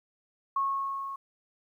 sine tone with level ramp, 1095 Hz, C#6, 22 cents flat, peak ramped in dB -24 to -35 dBFS, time 0.56-1.16 s, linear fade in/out 5 ms, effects 11-bit

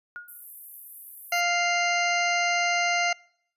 sine tone with exponential decay, 1435 Hz, F6, 47 cents sharp, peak -32 dBFS, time 0.16-0.43 s, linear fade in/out 0 ms, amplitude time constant 57 ms
pink high-pass noise, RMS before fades -41 dBFS, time 0.28-1.41 s, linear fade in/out 5 ms, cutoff 11000 Hz, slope 48 dB/octave
harmonic tone, 698.5 Hz, F5, in tune, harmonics 1 / 2 / 3 / 4 / 6 / 7 / 8 / 9, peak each -26 / -31 / -26 / -32 / -36 / -39 / -45 / -35 dBFS, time 1.32-3.13 s, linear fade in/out 5 ms
effects noise-tail reverb RT60 0.7 s tail -26 dB re dry + resampled to 32000 Hz

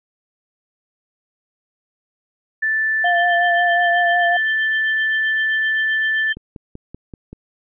sine tone, 1760 Hz, A6, in tune, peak -16 dBFS, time 2.62-6.33 s, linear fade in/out 10 ms
sine tone with tremolo, 3136 Hz, G7, in tune, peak -26 dBFS, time 3.04-6.35 s, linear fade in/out 20 ms, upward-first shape triangle, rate 7.7 Hz, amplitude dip 100%
sine tone with vibrato, 697 Hz, F5, 4 cents flat, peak -16 dBFS, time 3.04-4.37 s, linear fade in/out 5 ms, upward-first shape sine, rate 5.5 Hz, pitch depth 26 cents each way
click train, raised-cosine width 3 ms, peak -21 dBFS, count 6, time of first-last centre 6.37-7.33 s, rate 5.21 Hz
effects none

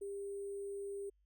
sine tone with sample-and-hold, 400 Hz, G4, 35 cents sharp, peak -40 dBFS, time 0.01-1.1 s, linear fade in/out 10 ms, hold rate 8820 Hz, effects added 50 Hz sine -70 dBFS peak until 1.25 s

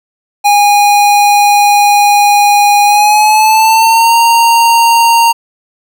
square tone with pitch glide, 820 to 925.8 Hz, G#5 to A#5, -22 to -12 cents, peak -5 dBFS, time 0.44-5.33 s, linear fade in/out 20 ms, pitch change +210 cents, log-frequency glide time 2.85-4.14 s, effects none

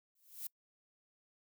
violet noise with exponential growth, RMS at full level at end -39 dBFS, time 0.15-0.47 s, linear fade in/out 5 ms, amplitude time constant 69 ms, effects noise-tail reverb RT60 0.1 s tail -24 dB re dry

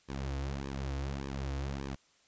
sawtooth tone with flanger, 68.4 Hz, C#2, 23 cents flat, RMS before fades -37 dBFS, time 0.08-1.96 s, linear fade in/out 20 ms, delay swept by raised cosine 1.4 to 5.2 ms, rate 1.7 Hz, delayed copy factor -0.85, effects white hiss -67 dBFS RMS until 2.27 s + resampled to 16000 Hz

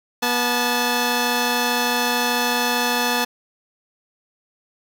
10% pulse tone pair together, 242.9 / 866.8 Hz, B3 / A5, -29 / -26 cents, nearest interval octave + minor seventh, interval 2203 cents, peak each -13 dBFS, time 0.22-3.25 s, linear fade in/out 10 ms, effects none

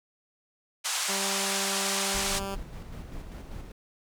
white band-pass noise, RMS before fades -30 dBFS, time 0.84-2.4 s, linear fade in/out 20 ms, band 690 to 9000 Hz, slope 24 dB/octave
10% pulse tone, 196 Hz, G3, in tune, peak -24 dBFS, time 1.08-2.56 s, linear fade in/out 20 ms
brown noise with tremolo, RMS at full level -38 dBFS, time 2.14-3.72 s, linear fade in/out 5 ms, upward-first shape square, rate 5.1 Hz, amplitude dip 35%
effects none

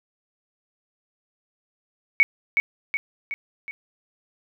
sine tone with echo, 2230 Hz, C#7, 10 cents sharp, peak -11 dBFS, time 2.2-2.23 s, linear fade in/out 0 ms, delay 370 ms, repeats 4, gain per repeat -5 dB, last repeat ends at 3.71 s, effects none

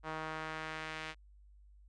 sawtooth tone with band-pass filter sweep, 157.5 Hz, D#3, 21 cents sharp, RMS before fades -42 dBFS, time 0.03-1.15 s, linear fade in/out 50 ms, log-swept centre 1100 to 2400 Hz, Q 1.2, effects added 50 Hz sine -57 dBFS peak until 1.88 s + resampled to 22050 Hz

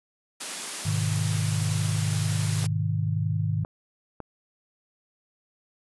white high-pass noise, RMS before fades -33 dBFS, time 0.4-2.67 s, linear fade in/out 10 ms, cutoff 160 Hz, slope 96 dB/octave
sine chord, G# minor, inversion none, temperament equal with one note detuned, 103.83 / 125.77 / 155.56 Hz, G#2 / B2 / D#3, 0 / +32 / 0 cents, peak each -26 / -32 / -27 dBFS, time 0.85-3.64 s, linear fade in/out 10 ms
clicks, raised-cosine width 1 ms, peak -22 dBFS, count 3, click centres 2.642 / 3.649 / 4.203 s
effects resampled to 24000 Hz

